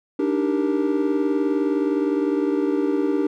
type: chord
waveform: triangle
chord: Eb major seventh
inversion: third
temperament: equal with one note detuned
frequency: 291.5 / 311.1 / 392 / 466.2 Hz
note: D4 / Eb4 / G4 / Bb4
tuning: -13 / 0 / 0 / 0 cents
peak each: -20 / -24 / -22 / -26 dBFS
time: 0.19-3.27 s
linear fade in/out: 5 ms
effects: none